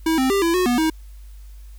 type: tone with pitch steps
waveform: square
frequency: 322.9 / 261.7 / 396.4 / 335.3 / 365.3 / 243.6 / 317.7 Hz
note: E4 / C4 / G4 / E4 / F#4 / B3 / D#4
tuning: -36 / 0 / +19 / +30 / -22 / -24 / +36 cents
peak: -17 dBFS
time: 0.06-0.9 s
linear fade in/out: 5 ms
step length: 120 ms
effects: added 50 Hz sine -37 dBFS peak until 1.78 s + white hiss -57 dBFS RMS until 1.78 s